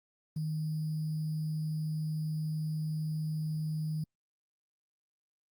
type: tone with sample-and-hold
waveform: sine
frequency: 155.56 Hz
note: D#3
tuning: in tune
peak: -31 dBFS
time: 0.36-4.04 s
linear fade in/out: 5 ms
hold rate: 4900 Hz
effects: Opus 32 kbps